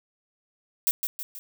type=noise with echo; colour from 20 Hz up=violet; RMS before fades=-22 dBFS; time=0.87-0.91 s; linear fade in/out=0 ms; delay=160 ms; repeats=3; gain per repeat=-6 dB; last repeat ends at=1.39 s; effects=none